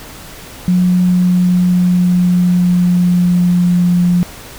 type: tone with pitch glide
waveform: sine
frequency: 180.5 to 176.58 Hz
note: F#3 to F3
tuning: -43 to +19 cents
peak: -8 dBFS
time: 0.68-4.23 s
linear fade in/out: 0 ms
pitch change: -38 cents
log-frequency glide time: 0.98-3.84 s
effects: pink hiss -33 dBFS RMS until 4.58 s